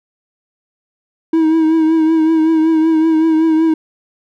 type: tone with vibrato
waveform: triangle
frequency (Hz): 320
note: D#4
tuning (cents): +49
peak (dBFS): -7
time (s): 1.33-3.74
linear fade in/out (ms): 5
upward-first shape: triangle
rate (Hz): 5.3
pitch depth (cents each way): 44
effects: none